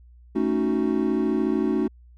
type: chord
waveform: triangle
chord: D# half-diminished seventh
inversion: second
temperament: equal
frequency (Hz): 220 / 277.2 / 311.1 / 370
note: A3 / C#4 / D#4 / F#4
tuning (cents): 0 / 0 / 0 / 0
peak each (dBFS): -24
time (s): 0.35-1.88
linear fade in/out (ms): 10
effects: added 60 Hz sine -47 dBFS peak until 2.17 s